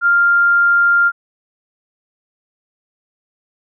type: tone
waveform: sine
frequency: 1396.9 Hz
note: F6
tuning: in tune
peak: -9 dBFS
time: 0.01-1.12 s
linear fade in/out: 50 ms
effects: none